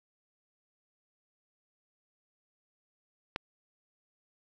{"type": "click", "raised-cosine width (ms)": 0.3, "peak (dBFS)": -16, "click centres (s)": 3.361, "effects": []}